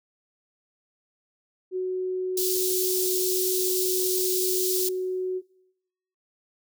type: tone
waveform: sine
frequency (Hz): 370.3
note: F#4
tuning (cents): +1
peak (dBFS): -25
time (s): 1.71-5.42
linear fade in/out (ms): 50
type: high-pass noise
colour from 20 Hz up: white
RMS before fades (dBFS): -27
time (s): 2.37-4.89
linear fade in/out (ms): 5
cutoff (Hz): 4000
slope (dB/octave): 24
effects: noise-tail reverb RT60 1.0 s tail -24 dB re dry